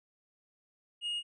triangle tone, 2863 Hz, F7, 42 cents sharp, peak -31 dBFS, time 1.01-1.23 s, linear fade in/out 50 ms, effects resampled to 24000 Hz

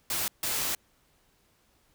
white noise bursts at uneven times, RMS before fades -30 dBFS, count 2, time 0.1-0.28 / 0.43-0.75 s, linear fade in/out 2 ms, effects pink hiss -67 dBFS RMS until 1.94 s

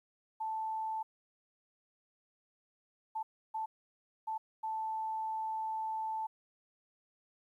sine tone bursts at uneven times, 880 Hz, A5, in tune, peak -34 dBFS, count 5, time 0.4-1.03 / 3.15-3.23 / 3.54-3.66 / 4.27-4.38 / 4.63-6.27 s, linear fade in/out 10 ms, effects 12-bit

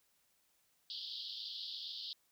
white band-pass noise, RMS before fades -45 dBFS, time 0.9-2.13 s, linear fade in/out 0 ms, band 3100 to 4900 Hz, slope 96 dB/octave, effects white hiss -75 dBFS RMS until 2.31 s

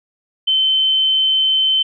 sine tone, 3077 Hz, G7, 33 cents flat, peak -12 dBFS, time 0.47-1.83 s, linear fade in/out 10 ms, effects none

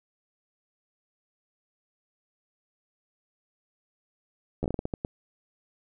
slowing click train, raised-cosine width 2 ms, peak -16 dBFS, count 10, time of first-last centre 4.63-5.049 s, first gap 12 ms, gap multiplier 1.32, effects none

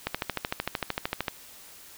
click train, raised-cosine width 0.3 ms, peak -11 dBFS, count 17, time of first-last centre 0.07-1.282 s, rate 13.2 Hz, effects white hiss -49 dBFS RMS until 1.97 s

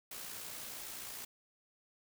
white noise with amplitude modulation, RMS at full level -44 dBFS, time 0.11-1.25 s, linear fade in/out 5 ms, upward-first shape sine, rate 59.6 Hz, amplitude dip 35%, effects none

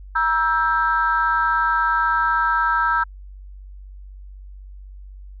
sine chord, E diminished, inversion second, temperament just, 949.3 / 1318.5 / 1582.2 Hz, Bb5 / E6 / G6, +31 / 0 / +16 cents, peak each -21 / -19 / -21 dBFS, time 0.15-3.04 s, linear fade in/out 10 ms, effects tanh soft clip ceiling -7 dBFS + added 48 Hz sine -36 dBFS peak until 5.4 s

